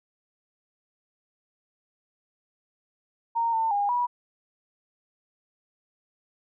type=tone with pitch steps; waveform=sine; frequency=925 / 899 / 812 / 972 Hz; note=A#5 / A5 / G#5 / B5; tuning=-14 / +37 / -39 / -28 cents; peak=-22 dBFS; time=3.35-4.07 s; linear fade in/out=20 ms; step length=180 ms; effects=none